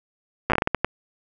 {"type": "slowing click train", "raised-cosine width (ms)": 0.5, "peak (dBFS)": -4, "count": 10, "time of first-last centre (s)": [0.5, 0.846], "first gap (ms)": 8, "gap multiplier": 1.37, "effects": []}